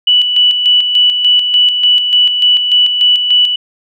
sine tone with tremolo, 2960 Hz, F#7, in tune, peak -5 dBFS, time 0.07-3.56 s, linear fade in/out 5 ms, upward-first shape square, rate 3.4 Hz, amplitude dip 50%, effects none

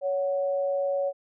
sine tone pair together, 559 / 739.4 Hz, C#5 / F#5, +14 / -1 cents, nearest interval perfect fourth, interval 485 cents, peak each -24 / -35 dBFS, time 0.01-1.13 s, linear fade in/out 50 ms, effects none

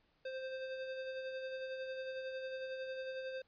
square tone with tremolo, 523.3 Hz, C5, in tune, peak -40 dBFS, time 0.25-3.42 s, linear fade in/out 5 ms, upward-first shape sine, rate 11 Hz, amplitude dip 35%, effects pink hiss -75 dBFS RMS until 3.47 s + resampled to 11025 Hz

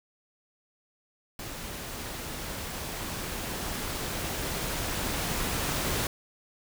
pink noise with level ramp, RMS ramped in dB -39 to -29 dBFS, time 1.39-6.07 s, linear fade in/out 2 ms, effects none

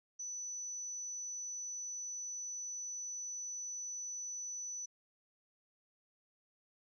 sine tone, 5970 Hz, F#8, 15 cents sharp, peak -40 dBFS, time 0.19-4.86 s, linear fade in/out 10 ms, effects none

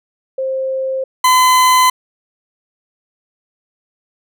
sine / 40% pulse tone pair in turn, 528 / 1017.1 Hz, C5 / C6, +16 / -49 cents, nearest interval major seventh, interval 1135 cents, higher second, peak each -16 / -7 dBFS, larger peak second, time 0.38-1.04 / 1.24-1.9 s, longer neither, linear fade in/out 5 ms, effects none

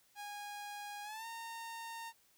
sawtooth tone with pitch glide, 822 to 917.3 Hz, G#5 to A#5, -18 to -28 cents, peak -40 dBFS, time 0.15-2.13 s, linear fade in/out 50 ms, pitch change +190 cents, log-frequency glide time 1.03-1.26 s, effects white hiss -70 dBFS RMS until 2.37 s

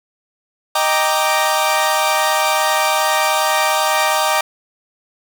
sawtooth chord, Eb major seventh, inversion none, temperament equal, 622.3 / 784 / 932.3 / 1174.7 Hz, Eb5 / G5 / Bb5 / D6, 0 / 0 / 0 / 0 cents, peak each -16 dBFS, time 0.75-4.41 s, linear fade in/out 5 ms, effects none

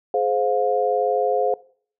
sine tone cluster, 422.1 / 521 / 709 Hz, G#4 / C5 / F5, +28 / -7 / +26 cents, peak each -22 dBFS, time 0.14-1.54 s, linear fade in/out 2 ms, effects noise-tail reverb RT60 0.5 s tail -21 dB re dry

